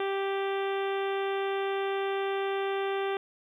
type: harmonic tone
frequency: 392 Hz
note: G4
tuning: in tune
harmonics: 1 / 2 / 3 / 4 / 5 / 6 / 7 / 8 / 9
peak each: -29 / -35 / -39 / -41 / -43 / -45 / -46 / -47 / -48 dBFS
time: 0-3.17 s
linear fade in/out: 2 ms
effects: 11-bit